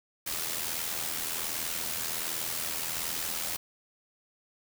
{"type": "noise with amplitude modulation", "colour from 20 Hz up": "white", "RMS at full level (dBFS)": -31, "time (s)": [0.26, 3.57], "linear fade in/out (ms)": 10, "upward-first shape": "sine", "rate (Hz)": 81.3, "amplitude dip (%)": 55, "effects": []}